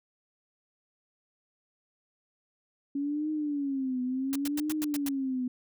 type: tone with vibrato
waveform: sine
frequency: 278.2 Hz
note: C#4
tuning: 6 cents sharp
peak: -28 dBFS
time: 2.95-5.48 s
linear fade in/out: 5 ms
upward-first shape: triangle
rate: 0.7 Hz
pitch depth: 190 cents each way
type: noise bursts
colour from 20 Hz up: white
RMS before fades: -36 dBFS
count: 7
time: 4.33-5.087 s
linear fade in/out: 0 ms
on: 25 ms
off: 97 ms
effects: none